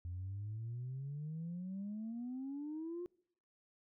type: exponential sweep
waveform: sine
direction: up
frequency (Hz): 86 to 358.9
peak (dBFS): -39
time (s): 0.05-3.06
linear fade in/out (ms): 0
effects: noise-tail reverb RT60 0.7 s tail -25 dB re dry + tanh soft clip ceiling -37 dBFS